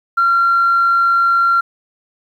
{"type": "tone", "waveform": "sine", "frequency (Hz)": 1374, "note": "F6", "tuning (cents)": -29, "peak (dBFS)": -9, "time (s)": [0.17, 1.61], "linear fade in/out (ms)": 10, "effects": ["tanh soft clip ceiling -6 dBFS", "8-bit"]}